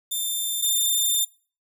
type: tone pair in turn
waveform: 10% pulse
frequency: 3581 / 3594 Hz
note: A7 / A7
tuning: +30 / +36 cents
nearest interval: unison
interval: 6 cents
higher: second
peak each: -17 / -12 dBFS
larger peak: second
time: 0.11-0.62 / 0.62-1.25 s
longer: second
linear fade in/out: 10 ms
effects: noise-tail reverb RT60 0.4 s tail -24 dB re dry